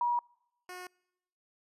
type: tone pair in turn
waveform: sine / 10% pulse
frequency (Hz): 960 / 362.8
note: B5 / F#4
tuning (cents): -49 / -34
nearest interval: octave + perfect fourth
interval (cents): 1685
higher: first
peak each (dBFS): -26 / -34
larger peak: first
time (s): 0.01-0.19 / 0.69-0.87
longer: neither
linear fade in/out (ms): 2
effects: noise-tail reverb RT60 0.9 s tail -26 dB re dry + resampled to 32000 Hz